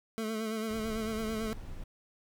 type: tone with vibrato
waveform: 25% pulse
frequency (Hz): 220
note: A3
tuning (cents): 0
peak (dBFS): -29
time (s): 0.18-1.53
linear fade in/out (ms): 0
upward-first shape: sine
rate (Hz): 9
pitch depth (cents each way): 40
type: noise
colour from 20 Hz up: brown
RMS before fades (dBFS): -43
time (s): 0.69-1.84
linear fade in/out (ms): 5
effects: none